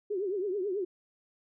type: tone with vibrato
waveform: sine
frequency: 388.9 Hz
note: G4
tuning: 14 cents flat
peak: -29 dBFS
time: 0.1-0.85 s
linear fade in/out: 10 ms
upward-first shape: triangle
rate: 9.2 Hz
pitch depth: 180 cents each way
effects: none